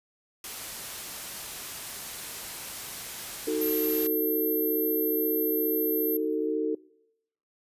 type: noise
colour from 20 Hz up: white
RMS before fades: -38 dBFS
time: 0.44-4.07 s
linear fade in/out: 2 ms
type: chord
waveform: sine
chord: D# diminished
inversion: none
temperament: just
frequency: 311.1 / 373.4 / 448 Hz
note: D#4 / F#4 / A4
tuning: 0 / +16 / +31 cents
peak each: -30 / -33 / -28 dBFS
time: 3.47-6.75 s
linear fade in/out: 5 ms
type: tone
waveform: sine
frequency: 12640 Hz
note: G9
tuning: 13 cents sharp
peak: -28 dBFS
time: 3.61-6.17 s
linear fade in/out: 5 ms
effects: noise-tail reverb RT60 0.9 s tail -25 dB re dry + resampled to 32000 Hz